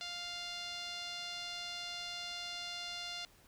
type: tone with low-pass filter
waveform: 5% pulse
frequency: 700 Hz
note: F5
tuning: 4 cents sharp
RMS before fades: -43 dBFS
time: 0.01-3.25 s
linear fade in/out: 0 ms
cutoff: 4200 Hz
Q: 2.1
effects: pink hiss -64 dBFS RMS until 3.47 s